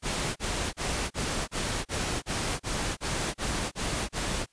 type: noise bursts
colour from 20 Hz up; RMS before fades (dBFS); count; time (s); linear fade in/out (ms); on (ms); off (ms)
pink; -30; 12; 0.02-4.463; 50; 340; 33
effects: white hiss -68 dBFS RMS until 4.52 s + resampled to 22050 Hz